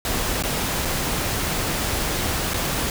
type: noise with dropouts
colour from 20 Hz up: pink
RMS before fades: -24 dBFS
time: 0.05-2.9 s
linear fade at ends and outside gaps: 1 ms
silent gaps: 0.425-0.436 / 0.851-0.854 / 2.536-2.542 s
effects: none